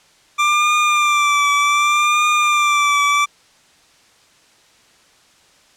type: tone with vibrato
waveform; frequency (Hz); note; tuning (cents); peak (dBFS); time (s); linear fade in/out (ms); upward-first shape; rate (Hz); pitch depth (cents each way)
25% pulse; 1182; D6; +11; -9; 0.38-3.26; 20; triangle; 0.66; 49
effects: white hiss -52 dBFS RMS until 5.76 s + low-pass 7000 Hz 12 dB/octave